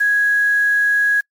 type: tone with quantisation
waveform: sine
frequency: 1661.2 Hz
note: G#6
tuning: in tune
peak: -12 dBFS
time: 0-1.21 s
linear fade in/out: 10 ms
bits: 6
effects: noise-tail reverb RT60 0.1 s tail -26 dB re dry + MP3 96 kbps